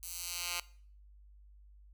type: tone with high-pass filter sweep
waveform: 10% pulse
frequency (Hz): 174.9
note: F3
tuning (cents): +3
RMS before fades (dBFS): -40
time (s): 0.03-0.6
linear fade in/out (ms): 0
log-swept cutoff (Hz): 9000 to 2000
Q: 0.73
effects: noise-tail reverb RT60 0.5 s tail -20 dB re dry + added 50 Hz sine -55 dBFS peak until 1.93 s